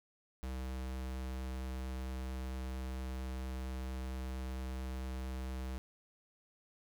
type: tone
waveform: square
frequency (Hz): 64.6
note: C2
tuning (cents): -21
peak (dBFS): -39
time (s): 0.43-5.78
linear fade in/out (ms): 0
effects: none